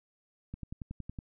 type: click train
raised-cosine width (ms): 5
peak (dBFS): -27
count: 8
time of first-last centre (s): 0.54-1.188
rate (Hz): 10.8
effects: none